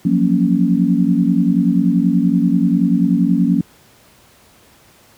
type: chord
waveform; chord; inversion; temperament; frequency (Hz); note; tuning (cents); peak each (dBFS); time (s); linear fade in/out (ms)
sine; Gb major seventh; third; equal; 174.61 / 185 / 233.1 / 277.2; F3 / Gb3 / Bb3 / Db4; 0 / 0 / 0 / 0; -17; 0.05-3.61; 5
effects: pink hiss -49 dBFS RMS until 5.17 s + high-pass 60 Hz 12 dB/octave